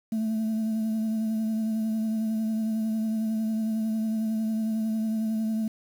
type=tone with vibrato; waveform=sine; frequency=220 Hz; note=A3; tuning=in tune; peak=-22 dBFS; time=0.12-5.68 s; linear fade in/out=5 ms; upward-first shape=triangle; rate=11 Hz; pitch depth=29 cents each way; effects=tanh soft clip ceiling -23 dBFS + 8-bit